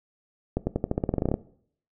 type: accelerating click train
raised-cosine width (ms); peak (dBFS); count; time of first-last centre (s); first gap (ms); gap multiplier
2; -11; 15; 0.57-1.341; 100; 0.9
effects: noise-tail reverb RT60 0.6 s tail -18 dB re dry